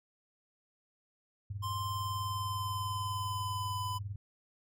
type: tone with tremolo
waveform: sine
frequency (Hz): 100.8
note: G2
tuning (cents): +49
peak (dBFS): -33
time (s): 1.5-4.16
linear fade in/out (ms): 5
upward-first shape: triangle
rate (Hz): 20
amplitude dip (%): 85
type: tone with pitch glide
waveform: square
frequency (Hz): 1047 to 1004.3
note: C6 to B5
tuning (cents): +1 to +29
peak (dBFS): -36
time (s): 1.62-3.99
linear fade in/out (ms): 20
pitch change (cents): -72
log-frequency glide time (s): 1.77-3.76
effects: none